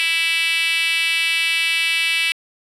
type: tone with high-pass filter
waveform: 5% pulse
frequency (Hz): 330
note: E4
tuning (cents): +2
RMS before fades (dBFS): -19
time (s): 0-2.32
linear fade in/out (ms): 0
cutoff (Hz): 2500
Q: 4.4
effects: resampled to 32000 Hz